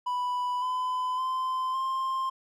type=tone with pitch steps; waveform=triangle; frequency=989 / 1010.4 / 1032.2 / 1054.5 Hz; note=B5 / B5 / C6 / C6; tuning=+2 / +39 / -24 / +13 cents; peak=-25 dBFS; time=0.06-2.3 s; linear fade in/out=10 ms; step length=560 ms; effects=none